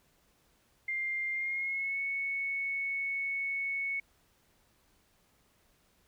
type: tone with pitch glide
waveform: sine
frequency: 2100 to 2212 Hz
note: C7 to C#7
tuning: +6 to -4 cents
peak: -31 dBFS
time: 0.88-4 s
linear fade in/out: 5 ms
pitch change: +90 cents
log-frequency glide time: 1.31-1.99 s
effects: pink hiss -69 dBFS RMS until 6.07 s